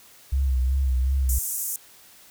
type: tone with vibrato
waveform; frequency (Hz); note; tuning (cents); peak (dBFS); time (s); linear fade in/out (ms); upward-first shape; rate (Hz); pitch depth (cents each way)
sine; 65.5; C2; +2; -19; 0.32-1.39; 10; sine; 2.7; 67
type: band-pass noise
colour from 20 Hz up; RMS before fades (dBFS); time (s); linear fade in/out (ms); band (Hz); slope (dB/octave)
white; -29; 1.29-1.76; 2; 6300 to 16000; 48
effects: white hiss -51 dBFS RMS until 2.3 s